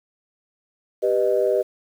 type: chord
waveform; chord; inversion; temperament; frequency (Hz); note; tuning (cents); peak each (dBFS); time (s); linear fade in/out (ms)
sine; G augmented; none; equal with one note detuned; 392 / 493.9 / 616.2; G4 / B4 / D#5; 0 / 0 / -17; -21; 1.02-1.63; 20
effects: tanh soft clip ceiling -7 dBFS + 8-bit